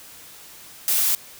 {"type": "noise", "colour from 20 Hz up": "blue", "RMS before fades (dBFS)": -20, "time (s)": [0.88, 1.15], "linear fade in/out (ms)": 0, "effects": ["white hiss -44 dBFS RMS until 1.39 s"]}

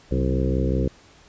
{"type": "harmonic tone with a mistuned harmonic", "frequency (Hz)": 65.41, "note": "C2", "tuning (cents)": 0, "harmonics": [1, 2, 3, 4, 5, 6, 7, 8], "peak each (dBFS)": [-23, -26, -28, -29, -30, -31, -31, -32], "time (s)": [0.11, 0.88], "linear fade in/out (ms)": 5, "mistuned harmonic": 3, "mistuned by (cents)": -58, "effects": ["pink hiss -52 dBFS RMS until 1.28 s", "resampled to 16000 Hz"]}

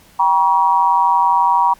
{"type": "tone with amplitude modulation", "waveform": "sine", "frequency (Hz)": 955, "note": "A#5", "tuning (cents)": 42, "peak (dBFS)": -6, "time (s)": [0.19, 1.74], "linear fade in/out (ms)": 10, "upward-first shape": "sine", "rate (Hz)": 172, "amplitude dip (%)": 90, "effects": ["pink hiss -48 dBFS RMS until 1.79 s", "MP3 96 kbps"]}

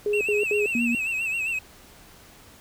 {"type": "tone bursts", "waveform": "sine", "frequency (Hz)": 415.3, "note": "G#4", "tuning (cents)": 0, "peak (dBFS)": -21, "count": 3, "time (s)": [0.06, 0.66], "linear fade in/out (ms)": 2, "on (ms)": 150, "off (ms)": 75}
{"type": "tone with vibrato", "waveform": "triangle", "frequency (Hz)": 2637, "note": "E7", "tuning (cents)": 0, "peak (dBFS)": -23, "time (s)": [0.13, 1.59], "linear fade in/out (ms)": 5, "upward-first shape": "sine", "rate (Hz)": 7.5, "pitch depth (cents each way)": 76}
{"type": "tone", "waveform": "sine", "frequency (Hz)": 236.9, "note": "A#3", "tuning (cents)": 28, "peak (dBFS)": -22, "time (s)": [0.75, 0.95], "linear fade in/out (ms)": 2}
{"effects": ["pink hiss -50 dBFS RMS until 2.6 s"]}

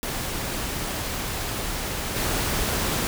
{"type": "noise with level steps", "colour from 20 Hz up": "pink", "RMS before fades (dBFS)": [-29, -25], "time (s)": [0.03, 3.07], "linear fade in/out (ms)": 0, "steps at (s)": 2.16, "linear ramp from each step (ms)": 2, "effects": []}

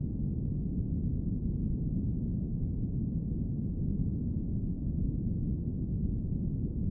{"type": "low-pass noise", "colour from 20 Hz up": "white", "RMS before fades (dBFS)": -32, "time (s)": [0, 6.9], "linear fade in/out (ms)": 10, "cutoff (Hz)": 220, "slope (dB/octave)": 24, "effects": []}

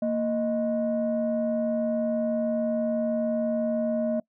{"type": "tone pair together", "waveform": "sine", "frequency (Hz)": [231.5, 622.3], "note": ["A#3", "D#5"], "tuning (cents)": [-12, 0], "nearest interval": "octave + perfect fourth", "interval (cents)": 1712, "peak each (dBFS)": -25, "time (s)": [0.02, 4.2], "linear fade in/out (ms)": 5, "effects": ["noise-tail reverb RT60 0.1 s tail -24 dB re dry", "tanh soft clip ceiling -18 dBFS"]}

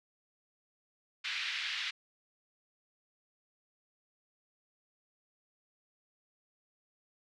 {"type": "band-pass noise", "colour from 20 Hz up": "pink", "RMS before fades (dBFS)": -37, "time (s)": [1.24, 1.91], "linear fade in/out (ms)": 10, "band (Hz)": [1800, 4100], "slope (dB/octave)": 24, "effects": []}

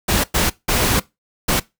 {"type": "noise bursts at uneven times", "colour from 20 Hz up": "pink", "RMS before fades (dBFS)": -17, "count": 4, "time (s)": [[0.08, 0.24], [0.34, 0.5], [0.68, 1], [1.48, 1.6]], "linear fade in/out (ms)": 10, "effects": ["noise-tail reverb RT60 0.2 s tail -20 dB re dry"]}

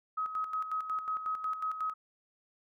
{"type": "tone with tremolo", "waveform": "sine", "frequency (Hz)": 1271, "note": "D#6", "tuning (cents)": 36, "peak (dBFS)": -30, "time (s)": [0.17, 1.94], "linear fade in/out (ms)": 10, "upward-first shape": "square", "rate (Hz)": 5.5, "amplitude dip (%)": 60, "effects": []}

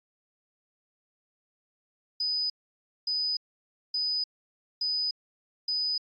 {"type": "tone bursts", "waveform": "sine", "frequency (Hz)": 4989, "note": "D#8", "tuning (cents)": 4, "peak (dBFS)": -26, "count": 5, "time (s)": [2.2, 5.98], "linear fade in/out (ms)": 5, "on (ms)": 300, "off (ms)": 570, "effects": ["AAC 48 kbps"]}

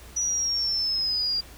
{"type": "linear sweep", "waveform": "sine", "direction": "down", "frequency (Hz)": [5880, 4761], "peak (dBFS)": -23, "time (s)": [0.16, 1.41], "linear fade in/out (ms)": 10, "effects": ["added 60 Hz sine -46 dBFS peak until 1.57 s", "pink hiss -48 dBFS RMS until 1.57 s"]}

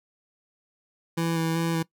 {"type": "tone with vibrato", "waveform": "25% pulse", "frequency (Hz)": 164.81, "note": "E3", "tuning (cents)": 0, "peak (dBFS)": -20, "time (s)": [1.17, 1.83], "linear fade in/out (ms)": 10, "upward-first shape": "square", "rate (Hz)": 2.6, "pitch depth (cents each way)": 14, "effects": ["noise-tail reverb RT60 0.1 s tail -20 dB re dry"]}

